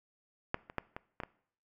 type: clicks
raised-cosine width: 0.5 ms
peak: -15 / -30 / -17 / -25 / -23 / -23 dBFS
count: 6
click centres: 0.544 / 0.699 / 0.783 / 0.965 / 1.202 / 1.235 s
effects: noise-tail reverb RT60 0.6 s tail -21 dB re dry